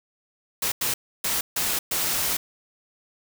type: noise bursts at uneven times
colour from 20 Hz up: white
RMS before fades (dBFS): -25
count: 5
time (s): 0.62-0.72 / 0.81-0.94 / 1.24-1.41 / 1.56-1.79 / 1.91-2.37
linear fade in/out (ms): 5
effects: none